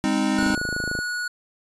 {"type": "chord", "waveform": "square", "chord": "Ab major", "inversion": "none", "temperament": "equal with one note detuned", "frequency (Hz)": [203.8, 261.6, 311.1], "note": ["Ab3", "C4", "Eb4"], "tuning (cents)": [-32, 0, 0], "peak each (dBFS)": -25, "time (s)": [0.04, 0.55], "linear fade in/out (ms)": 0}
{"type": "tone", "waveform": "square", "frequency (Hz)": 1460, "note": "F#6", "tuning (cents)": -24, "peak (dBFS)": -26, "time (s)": [0.38, 1.28], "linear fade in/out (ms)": 5}
{"type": "click train", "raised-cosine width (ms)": 2, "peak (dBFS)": -17, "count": 17, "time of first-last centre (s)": [0.39, 0.989], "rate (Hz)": 26.7}
{"effects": ["resampled to 22050 Hz"]}